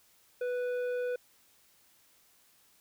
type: tone with tanh clipping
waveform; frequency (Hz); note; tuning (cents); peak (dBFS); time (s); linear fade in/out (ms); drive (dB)
triangle; 493.8; B4; 0; -32; 0.41-1.16; 5; 13
effects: white hiss -65 dBFS RMS until 2.8 s

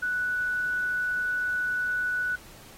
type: tone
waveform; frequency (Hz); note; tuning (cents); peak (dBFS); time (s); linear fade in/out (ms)
sine; 1480; F#6; 0; -25; 0.02-2.36; 10
effects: pink hiss -50 dBFS RMS until 2.77 s + AAC 48 kbps

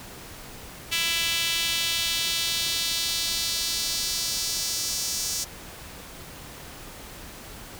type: tone with high-pass filter sweep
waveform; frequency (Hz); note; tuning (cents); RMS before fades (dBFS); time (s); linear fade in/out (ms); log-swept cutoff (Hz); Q
sawtooth; 332.7; E4; +16; -27; 0.91-5.45; 20; 2800 to 5800; 2
effects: pink hiss -42 dBFS RMS until 7.79 s

